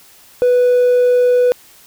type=tone; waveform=triangle; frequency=493.9 Hz; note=B4; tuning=in tune; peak=-6 dBFS; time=0.42-1.52 s; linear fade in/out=0 ms; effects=tanh soft clip ceiling -4 dBFS + white hiss -45 dBFS RMS until 1.86 s